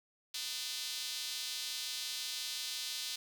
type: tone with high-pass filter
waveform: square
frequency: 137.1 Hz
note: C#3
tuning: 19 cents flat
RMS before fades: -40 dBFS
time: 0.34-3.16 s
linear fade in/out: 5 ms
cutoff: 3900 Hz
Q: 2
effects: none